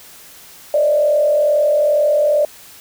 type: tone with frequency modulation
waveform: sine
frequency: 595 Hz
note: D5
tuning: 22 cents sharp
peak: -11 dBFS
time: 0.74-2.45 s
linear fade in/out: 2 ms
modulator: 42.3 Hz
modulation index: 0.68
effects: white hiss -41 dBFS RMS until 2.8 s